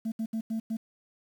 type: tone bursts at uneven times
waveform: sine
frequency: 222.9 Hz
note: A3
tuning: 23 cents sharp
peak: -26 dBFS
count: 5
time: 0.05-0.12 / 0.19-0.26 / 0.33-0.41 / 0.5-0.6 / 0.7-0.77 s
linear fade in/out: 10 ms
effects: tanh soft clip ceiling -27 dBFS + 9-bit